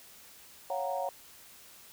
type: chord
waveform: sine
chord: Gb major seventh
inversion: second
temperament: equal with one note detuned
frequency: 554.4 / 698.5 / 744.7 / 932.3 Hz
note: Db5 / F5 / Gb5 / Bb5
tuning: 0 / 0 / +11 / 0 cents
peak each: -35 / -37 / -36 / -38 dBFS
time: 0.7-1.09 s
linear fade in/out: 2 ms
effects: white hiss -54 dBFS RMS until 1.92 s